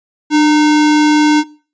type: tone with sample-and-hold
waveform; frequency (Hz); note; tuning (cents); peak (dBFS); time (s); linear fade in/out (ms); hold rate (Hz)
sine; 300; D4; +37; -6; 0.3-1.44; 50; 1225
effects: noise-tail reverb RT60 0.4 s tail -21 dB re dry + resampled to 16000 Hz